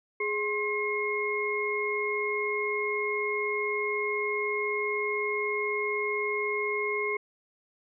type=tone cluster; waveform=sine; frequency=417.2 / 1062 / 2152 Hz; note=G#4 / C6 / C7; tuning=+8 / +25 / +48 cents; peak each=-30 / -35 / -30 dBFS; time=0.2-7.17 s; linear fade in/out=5 ms; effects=none